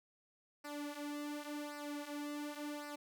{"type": "tone with flanger", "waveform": "sawtooth", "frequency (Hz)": 293.3, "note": "D4", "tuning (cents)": -2, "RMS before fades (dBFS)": -44, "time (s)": [0.64, 2.96], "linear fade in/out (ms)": 10, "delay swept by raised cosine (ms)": [0.29, 5.59], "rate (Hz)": 0.9, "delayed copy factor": -0.75, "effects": []}